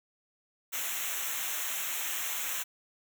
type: noise with comb filter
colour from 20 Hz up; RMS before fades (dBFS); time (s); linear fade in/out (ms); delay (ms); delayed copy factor
white; -34; 0.72-2.64; 20; 0.21; -0.9
effects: none

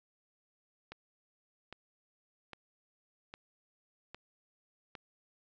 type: click train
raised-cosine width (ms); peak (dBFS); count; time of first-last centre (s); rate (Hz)
0.3; -29; 6; 0.92-4.952; 1.24
effects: resampled to 16000 Hz

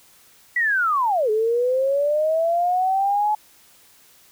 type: linear two-way sweep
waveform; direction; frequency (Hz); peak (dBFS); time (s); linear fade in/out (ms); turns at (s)
sine; down then up; 1975.5 to 421.8 to 855; -17; 0.56-3.35; 5; 1.3
effects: white hiss -53 dBFS RMS until 4.31 s

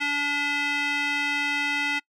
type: tone with band-pass filter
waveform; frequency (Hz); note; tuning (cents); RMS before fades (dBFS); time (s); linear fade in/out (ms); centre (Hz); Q
square; 287.8; D4; -35; -26; 0-2; 20; 2300; 2.7
effects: noise-tail reverb RT60 0.1 s tail -25 dB re dry

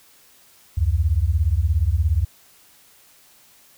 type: beating tone pair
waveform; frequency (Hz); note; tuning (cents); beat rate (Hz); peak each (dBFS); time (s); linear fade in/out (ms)
sine; 70.6 / 87.6; C#2 / F2; +32 / +6; 17; -19; 0.77-2.25; 10
effects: white hiss -53 dBFS RMS until 3.77 s

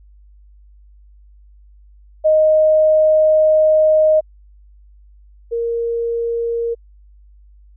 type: tone pair in turn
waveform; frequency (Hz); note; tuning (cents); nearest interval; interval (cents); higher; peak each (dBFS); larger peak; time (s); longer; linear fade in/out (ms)
sine; 622 / 466; D#5 / A#4; -1 / -1; perfect fourth; 500; first; -9 / -17; first; 2.24-4.21 / 5.51-6.75; first; 20
effects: added 50 Hz sine -43 dBFS peak until 7.76 s

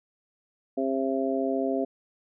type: harmonic tone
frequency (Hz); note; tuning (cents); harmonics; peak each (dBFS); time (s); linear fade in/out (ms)
133.9; C3; +40; 2 / 3 / 4 / 5; -28 / -30 / -32 / -30; 0.77-1.85; 10
effects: none

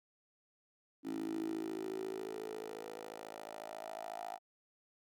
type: tone with high-pass filter sweep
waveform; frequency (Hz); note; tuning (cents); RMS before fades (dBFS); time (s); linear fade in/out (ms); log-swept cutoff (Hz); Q
10% pulse; 54.1; A1; -29; -43; 1.03-4.39; 50; 290 to 730; 8.5
effects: none

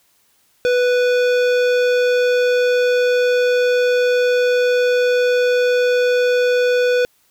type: tone with hard clipping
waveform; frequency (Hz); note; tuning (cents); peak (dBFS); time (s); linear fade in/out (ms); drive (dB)
sine; 493.9; B4; 0; -15; 0.65-7.05; 0; 16
effects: white hiss -59 dBFS RMS until 7.3 s

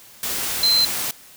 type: tone in noise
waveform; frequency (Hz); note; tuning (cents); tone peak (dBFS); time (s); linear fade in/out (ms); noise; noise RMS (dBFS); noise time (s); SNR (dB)
sine; 4099; C8; -36; -14; 0.63-0.85; 2; white; -25; 0.23-1.11; +8
effects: white hiss -46 dBFS RMS until 1.36 s

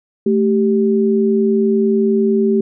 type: tone pair together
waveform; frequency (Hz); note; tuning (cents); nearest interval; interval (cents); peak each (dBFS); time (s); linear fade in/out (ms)
sine; 218.9 / 390; A3 / G4; -9 / -9; minor seventh; 1000; -14; 0.26-2.61; 5
effects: none

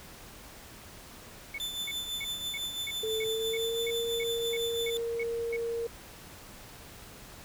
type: tone bursts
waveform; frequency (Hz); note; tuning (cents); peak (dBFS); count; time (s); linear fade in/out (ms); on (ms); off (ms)
sine; 2217; C#7; 0; -34; 13; 1.54-5.566; 5; 42; 290
type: tone with tremolo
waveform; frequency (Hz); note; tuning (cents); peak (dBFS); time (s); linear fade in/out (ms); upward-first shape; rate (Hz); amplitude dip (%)
40% pulse; 3520; A7; 0; -30; 1.6-4.97; 0; triangle; 6; 60
type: tone with pitch glide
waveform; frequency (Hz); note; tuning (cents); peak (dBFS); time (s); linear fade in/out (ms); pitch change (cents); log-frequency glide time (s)
sine; 440 to 464.6; A4 to A#4; 0 to -6; -30; 3.03-5.87; 5; +94; 3.21-3.86
effects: pink hiss -49 dBFS RMS until 7.44 s

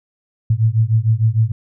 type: beating tone pair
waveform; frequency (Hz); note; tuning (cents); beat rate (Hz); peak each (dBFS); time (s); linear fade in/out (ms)
sine; 108.3 / 114.9; A2 / A#2; -27 / -25; 6.6; -15; 0.5-1.52; 5
effects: none

